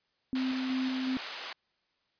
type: tone with tremolo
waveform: sine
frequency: 259.6 Hz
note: C4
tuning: 13 cents flat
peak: -28 dBFS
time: 0.33-1.17 s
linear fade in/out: 0 ms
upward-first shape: square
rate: 2.7 Hz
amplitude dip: 25%
type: band-pass noise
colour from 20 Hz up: white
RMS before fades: -41 dBFS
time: 0.35-1.53 s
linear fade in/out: 5 ms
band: 570 to 4300 Hz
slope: 12 dB/octave
effects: white hiss -75 dBFS RMS until 2.19 s + resampled to 11025 Hz